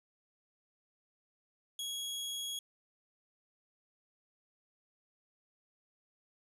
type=tone; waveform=sawtooth; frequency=3322 Hz; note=G#7; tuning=in tune; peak=-34 dBFS; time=1.79-2.59 s; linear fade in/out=2 ms; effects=resampled to 32000 Hz